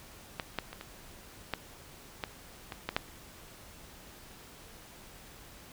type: clicks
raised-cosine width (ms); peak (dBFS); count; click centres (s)
0.3; -17 / -15 / -26 / -26 / -15 / -17 / -23 / -16 / -11; 9; 0.398 / 0.587 / 0.73 / 0.811 / 1.537 / 2.238 / 2.722 / 2.89 / 2.965
effects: pink hiss -52 dBFS RMS until 5.72 s